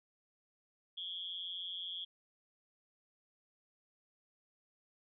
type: tone with amplitude modulation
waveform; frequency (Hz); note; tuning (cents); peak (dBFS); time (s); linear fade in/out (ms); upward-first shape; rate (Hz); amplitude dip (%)
sine; 3322; G#7; 0; -36; 0.97-2.05; 10; sine; 179; 90
effects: none